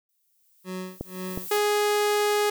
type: noise with exponential growth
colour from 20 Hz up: violet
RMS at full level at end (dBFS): -34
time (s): 0.09-1.57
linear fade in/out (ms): 1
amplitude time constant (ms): 320
type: tone with tremolo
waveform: 25% pulse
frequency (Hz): 185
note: F#3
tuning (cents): 0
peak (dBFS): -27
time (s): 0.64-1.6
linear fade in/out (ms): 50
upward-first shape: sine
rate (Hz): 2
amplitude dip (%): 100
type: clicks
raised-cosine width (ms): 2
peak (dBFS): -17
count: 2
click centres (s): 1.01 / 1.375
type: tone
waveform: sawtooth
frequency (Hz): 415.8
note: G#4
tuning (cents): +2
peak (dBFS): -17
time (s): 1.51-2.5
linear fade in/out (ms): 5
effects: none